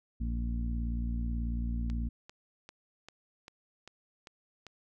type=harmonic tone; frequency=58.3 Hz; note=A#1; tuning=1 cent sharp; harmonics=1 / 2 / 3 / 4 / 5; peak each=-31 / -42 / -44 / -39 / -52 dBFS; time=0.2-2.09 s; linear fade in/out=10 ms
type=click train; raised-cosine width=0.2 ms; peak=-30 dBFS; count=8; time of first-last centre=1.9-4.667 s; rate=2.53 Hz
effects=none